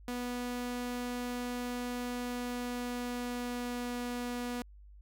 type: tone with pitch glide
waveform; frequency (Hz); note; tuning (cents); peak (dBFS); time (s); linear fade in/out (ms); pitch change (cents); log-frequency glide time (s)
sawtooth; 245.2 to 243.8; B3 to B3; -12 to -22; -31; 0.08-4.62; 2; -10; 2.12-3.88
effects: added 50 Hz sine -51 dBFS peak until 5.01 s